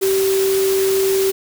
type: tone in noise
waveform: sine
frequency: 385.9 Hz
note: G4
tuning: 27 cents flat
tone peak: -14 dBFS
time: 0.01-1.32 s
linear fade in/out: 20 ms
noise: white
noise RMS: -25 dBFS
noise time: 0.01-1.32 s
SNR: +8 dB
effects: none